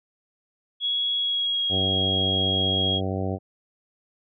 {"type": "tone with pitch glide", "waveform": "sine", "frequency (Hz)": [3339, 3285], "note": ["G#7", "G#7"], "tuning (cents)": [9, -20], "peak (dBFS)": -22, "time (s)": [0.8, 3.01], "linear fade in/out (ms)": 50, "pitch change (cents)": -29, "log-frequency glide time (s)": [1.16, 1.63]}
{"type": "harmonic tone", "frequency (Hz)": 95.2, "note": "F#2", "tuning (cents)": 50, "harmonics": [1, 2, 3, 4, 5, 6, 7, 8], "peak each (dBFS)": [-28, -31, -33, -34, -35, -36, -36, -37], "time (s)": [1.69, 3.39], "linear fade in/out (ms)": 50}
{"effects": []}